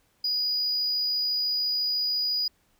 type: tone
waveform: sine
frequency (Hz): 4917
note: D#8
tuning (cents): -21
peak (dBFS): -22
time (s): 0.24-2.48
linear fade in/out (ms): 5
effects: tanh soft clip ceiling -22 dBFS + pink hiss -67 dBFS RMS until 2.79 s